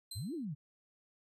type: tone with exponential decay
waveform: 25% pulse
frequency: 4100 Hz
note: C8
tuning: 36 cents flat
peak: -36 dBFS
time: 0.11-0.45 s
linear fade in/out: 5 ms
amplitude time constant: 72 ms
type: exponential two-way sweep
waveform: sine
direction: up then down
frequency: 84.3 to 362.8 to 132.3 Hz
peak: -37 dBFS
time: 0.15-0.55 s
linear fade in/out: 20 ms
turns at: 0.34 s
effects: none